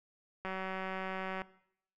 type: click train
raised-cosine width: 0.5 ms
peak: -24 dBFS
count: 184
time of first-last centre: 0.45-1.418 s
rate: 189 Hz
effects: noise-tail reverb RT60 0.7 s tail -19 dB re dry